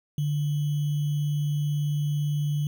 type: tone with sample-and-hold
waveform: sine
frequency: 147 Hz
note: D3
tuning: 2 cents sharp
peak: -23 dBFS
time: 0.18-2.67 s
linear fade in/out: 2 ms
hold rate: 3150 Hz
effects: none